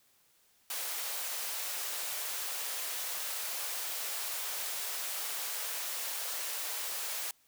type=high-pass noise; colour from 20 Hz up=white; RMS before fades=-37 dBFS; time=0.7-7.31 s; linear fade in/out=2 ms; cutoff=470 Hz; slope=24 dB/octave; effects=white hiss -68 dBFS RMS until 7.47 s